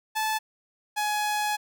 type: tone pair in turn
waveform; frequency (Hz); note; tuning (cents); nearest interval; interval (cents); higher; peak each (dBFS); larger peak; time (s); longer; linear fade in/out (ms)
sawtooth; 870 / 840.2; A5 / G#5; -20 / +20; minor second; 60; first; -21 / -21; neither; 0.15-0.39 / 0.96-1.57; second; 20
effects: none